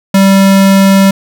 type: tone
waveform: square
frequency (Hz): 194.6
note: G3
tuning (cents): -12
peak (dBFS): -4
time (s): 0.14-1.11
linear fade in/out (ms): 5
effects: none